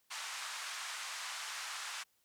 pink band-pass noise, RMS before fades -43 dBFS, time 0.1-2.04 s, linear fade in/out 20 ms, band 970 to 8900 Hz, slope 24 dB/octave, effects white hiss -75 dBFS RMS until 2.24 s

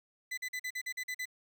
40% pulse tone bursts, 2006 Hz, B6, 26 cents sharp, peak -34 dBFS, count 9, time 0.31-1.256 s, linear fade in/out 10 ms, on 66 ms, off 44 ms, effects 11-bit

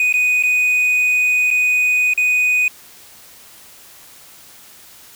triangle tone with dropouts, 2487 Hz, D#7, 1 cent flat, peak -11 dBFS, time 0-2.68 s, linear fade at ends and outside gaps 2 ms, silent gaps 0.126-0.139 / 0.426-0.435 / 1.505-1.511 / 2.136-2.176 s, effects white hiss -43 dBFS RMS until 5.15 s

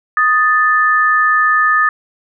sine tone pair together, 1244.5 / 1760 Hz, D#6 / A6, 0 / 0 cents, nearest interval tritone, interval 600 cents, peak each -12 dBFS, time 0.17-1.89 s, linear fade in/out 2 ms, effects none

